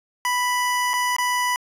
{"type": "tone with dropouts", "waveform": "25% pulse", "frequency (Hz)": 987.8, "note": "B5", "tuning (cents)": 0, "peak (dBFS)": -16, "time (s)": [0.25, 1.56], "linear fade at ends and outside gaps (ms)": 1, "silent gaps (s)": [[0.934, 0.938], [1.165, 1.184]], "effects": ["resampled to 32000 Hz"]}